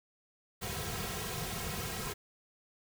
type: noise with comb filter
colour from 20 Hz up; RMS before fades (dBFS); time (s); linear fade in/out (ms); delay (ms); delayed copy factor
pink; -38; 0.61-2.14; 20; 3.4; -0.95
effects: none